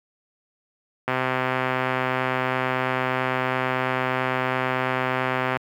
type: click train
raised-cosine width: 0.5 ms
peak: -8 dBFS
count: 580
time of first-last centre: 1.08-5.568 s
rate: 129 Hz
effects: high-pass 100 Hz 12 dB/octave + 8-bit